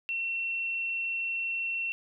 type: tone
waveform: sine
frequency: 2713 Hz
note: E7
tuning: 49 cents sharp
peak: -29 dBFS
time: 0.09-1.92 s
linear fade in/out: 0 ms
effects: none